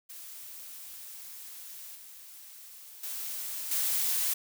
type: noise with level steps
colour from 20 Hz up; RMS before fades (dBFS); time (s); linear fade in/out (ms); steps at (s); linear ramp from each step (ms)
blue; -45 / -49 / -37 / -29; 0.09-4.34; 10; 1.95 / 3.03 / 3.71; 5
effects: none